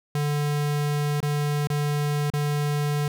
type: tone with dropouts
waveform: square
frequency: 146.83 Hz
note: D3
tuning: in tune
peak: -23 dBFS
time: 0.15-3.08 s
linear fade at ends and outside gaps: 2 ms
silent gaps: 1.204-1.228 / 1.672-1.701 / 2.302-2.336 s
effects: none

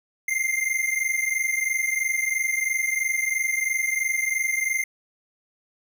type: tone pair together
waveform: square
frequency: 2087 / 2110 Hz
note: C7 / C7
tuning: -5 / +14 cents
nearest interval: unison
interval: 19 cents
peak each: -26 dBFS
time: 0.28-4.84 s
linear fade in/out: 5 ms
effects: none

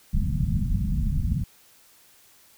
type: low-pass noise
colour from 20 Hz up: pink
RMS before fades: -24 dBFS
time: 0.13-1.44 s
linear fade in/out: 5 ms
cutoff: 210 Hz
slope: 48 dB/octave
effects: white hiss -56 dBFS RMS until 2.57 s

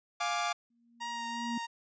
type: chord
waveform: sawtooth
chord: D diminished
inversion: first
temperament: equal with one note detuned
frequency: 701.7 / 830.6 / 1174.7 Hz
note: F5 / Ab5 / D6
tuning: +8 / 0 / 0 cents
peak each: -30 / -33 / -30 dBFS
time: 0.2-0.53 s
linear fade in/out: 10 ms
type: tone with exponential growth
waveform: sine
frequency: 235 Hz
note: A#3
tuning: 14 cents sharp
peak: -31 dBFS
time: 0.7-1.58 s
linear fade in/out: 5 ms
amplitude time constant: 190 ms
type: tone with vibrato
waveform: sawtooth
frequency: 938 Hz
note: A#5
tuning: 11 cents sharp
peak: -32 dBFS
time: 1-1.67 s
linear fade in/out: 20 ms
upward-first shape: triangle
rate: 2.8 Hz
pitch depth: 18 cents each way
effects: resampled to 16000 Hz

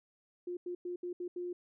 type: tone bursts at uneven times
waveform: sine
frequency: 354.5 Hz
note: F4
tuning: 26 cents sharp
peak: -36 dBFS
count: 6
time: 0.47-0.57 / 0.66-0.75 / 0.85-0.96 / 1.03-1.13 / 1.2-1.28 / 1.36-1.53 s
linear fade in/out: 5 ms
effects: none

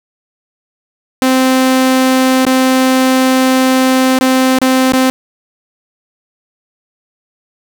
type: tone with dropouts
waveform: sawtooth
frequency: 259.9 Hz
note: C4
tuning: 11 cents flat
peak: -4 dBFS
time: 1.22-5.1 s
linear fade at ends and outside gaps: 0 ms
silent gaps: 2.452-2.466 / 4.188-4.21 / 4.587-4.616 / 4.921-4.935 s
effects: none

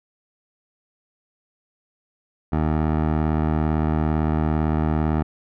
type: tone with low-pass filter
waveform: 15% pulse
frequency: 77.78 Hz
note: D#2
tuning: in tune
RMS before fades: -21 dBFS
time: 2.52-5.23 s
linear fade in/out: 10 ms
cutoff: 1200 Hz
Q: 0.89
effects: none

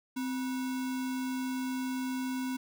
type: tone with sample-and-hold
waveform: sine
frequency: 258.7 Hz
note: C4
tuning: 19 cents flat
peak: -31 dBFS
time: 0.16-2.57 s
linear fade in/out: 10 ms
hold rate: 1225 Hz
effects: none

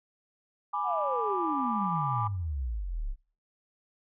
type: chord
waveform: sine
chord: G# diminished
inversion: none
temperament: equal with one note detuned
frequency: 830.6 / 987.8 / 1180.1 Hz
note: G#5 / B5 / D6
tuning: 0 / 0 / +8 cents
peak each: -33 / -34 / -31 dBFS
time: 0.73-2.28 s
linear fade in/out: 10 ms
type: exponential sweep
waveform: sine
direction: down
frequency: 778 to 30.87 Hz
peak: -30 dBFS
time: 0.83-3.16 s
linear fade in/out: 50 ms
effects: noise-tail reverb RT60 0.4 s tail -18 dB re dry + tanh soft clip ceiling -16 dBFS

